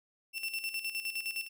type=tone with tremolo; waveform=35% pulse; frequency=2700 Hz; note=E7; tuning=41 cents sharp; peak=-31 dBFS; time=0.33-1.49 s; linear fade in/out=50 ms; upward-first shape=square; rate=9.7 Hz; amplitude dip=65%; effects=none